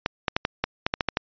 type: clicks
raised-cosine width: 0.3 ms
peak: -6 dBFS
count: 10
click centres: 0.061 / 0.282 / 0.365 / 0.451 / 0.64 / 0.865 / 0.939 / 1.008 / 1.087 / 1.171 s
effects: resampled to 11025 Hz